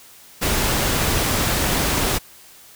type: noise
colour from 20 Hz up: pink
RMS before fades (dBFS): -20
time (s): 0.41-2.19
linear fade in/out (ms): 20
effects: white hiss -46 dBFS RMS until 2.75 s